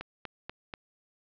click train, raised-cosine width 0.3 ms, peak -21 dBFS, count 4, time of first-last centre 0.01-0.738 s, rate 4.12 Hz, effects low-pass 4000 Hz 12 dB/octave

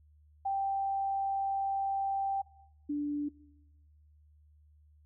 sine tone pair in turn, 784 / 292 Hz, G5 / D4, 0 / -10 cents, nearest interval octave + perfect fourth, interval 1710 cents, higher first, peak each -29 / -30 dBFS, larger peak first, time 0.45-2.42 / 2.89-3.29 s, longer first, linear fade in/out 10 ms, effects noise-tail reverb RT60 1.0 s tail -21 dB re dry + added 75 Hz sine -59 dBFS peak until 5.05 s

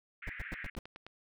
white band-pass noise, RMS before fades -45 dBFS, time 0.22-0.7 s, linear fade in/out 5 ms, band 1600 to 2200 Hz, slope 48 dB/octave
brown noise bursts, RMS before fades -38 dBFS, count 5, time 0.27-0.79 s, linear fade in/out 2 ms, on 24 ms, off 100 ms
click train, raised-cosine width 0.3 ms, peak -31 dBFS, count 6, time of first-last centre 0.54-1.066 s, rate 9.51 Hz
effects none

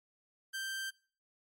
sawtooth tone, 1568 Hz, G6, in tune, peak -33 dBFS, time 0.53-0.91 s, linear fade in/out 20 ms, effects noise-tail reverb RT60 0.4 s tail -22 dB re dry + MP3 64 kbps

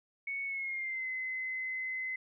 sine tone with pitch glide, 2217 to 2045 Hz, C#7 to C7, 0 to -40 cents, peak -34 dBFS, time 0.27-2.16 s, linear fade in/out 5 ms, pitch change -140 cents, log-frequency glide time 0.45-1.07 s, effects none

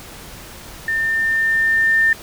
sine tone with level ramp, 1800 Hz, A6, 39 cents sharp, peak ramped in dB -17 to -11 dBFS, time 0.88-2.13 s, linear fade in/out 2 ms, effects pink hiss -37 dBFS RMS until 2.22 s

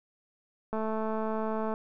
click train, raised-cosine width 1 ms, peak -20 dBFS, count 222, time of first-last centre 0.73-1.739 s, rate 219 Hz, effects none

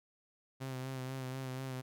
sawtooth tone with vibrato, 130.81 Hz, C3, in tune, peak -35 dBFS, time 0.6-1.82 s, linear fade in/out 20 ms, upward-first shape sine, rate 4.1 Hz, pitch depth 33 cents each way, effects none

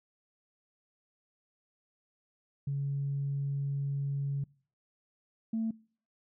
sine tone pair in turn, 140 / 223.9 Hz, C#3 / A3, +18 / +30 cents, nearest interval minor sixth, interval 812 cents, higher second, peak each -29 / -28 dBFS, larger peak second, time 2.67-4.44 / 5.53-5.71 s, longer first, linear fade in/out 5 ms, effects noise-tail reverb RT60 0.5 s tail -25 dB re dry + tanh soft clip ceiling -25 dBFS

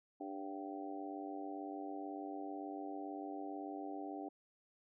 harmonic tone with a mistuned harmonic, 98 Hz, G2, in tune, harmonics 3 / 4 / 5 / 6 / 7 / 8, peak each -45 / -50 / -56 / -55 / -51 / -48 dBFS, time 0.2-4.29 s, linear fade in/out 10 ms, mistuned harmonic 8, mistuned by -25 cents, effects none

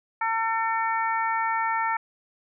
harmonic tone, 450 Hz, A4, 39 cents sharp, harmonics 2 / 3 / 4 / 5, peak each -25 / -29 / -31 / -33 dBFS, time 0.21-1.97 s, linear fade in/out 5 ms, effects none

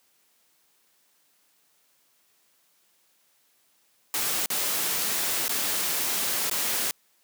white noise with dropouts, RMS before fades -27 dBFS, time 4.14-6.91 s, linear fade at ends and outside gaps 1 ms, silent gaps 4.46-4.502 / 5.481-5.493 / 6.498-6.512 s, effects white hiss -66 dBFS RMS until 7.23 s + high-pass 150 Hz 12 dB/octave

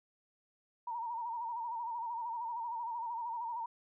sine tone with vibrato, 934 Hz, A#5, 3 cents sharp, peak -36 dBFS, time 0.87-3.66 s, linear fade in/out 5 ms, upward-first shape sine, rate 13 Hz, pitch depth 71 cents each way, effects none

